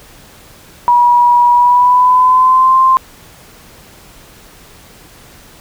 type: tone with pitch glide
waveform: sine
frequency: 966 to 1047.4 Hz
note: B5 to C6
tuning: -39 to +1 cents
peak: -5 dBFS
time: 0.88-2.97 s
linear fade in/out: 0 ms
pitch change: +140 cents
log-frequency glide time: 1.52-2.77 s
effects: pink hiss -40 dBFS RMS until 5.6 s